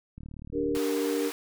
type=click train; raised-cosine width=5 ms; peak=-30 dBFS; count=23; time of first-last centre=0.18-0.768 s; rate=37.4 Hz
type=chord; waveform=sine; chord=G minor; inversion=second; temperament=equal; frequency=293.7 / 392 / 466.2 Hz; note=D4 / G4 / Bb4; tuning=0 / 0 / 0 cents; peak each=-29 / -32 / -29 dBFS; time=0.52-1.32 s; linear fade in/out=50 ms
type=high-pass noise; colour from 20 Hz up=pink; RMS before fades=-39 dBFS; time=0.75-1.32 s; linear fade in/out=0 ms; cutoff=640 Hz; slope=96 dB/octave
effects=none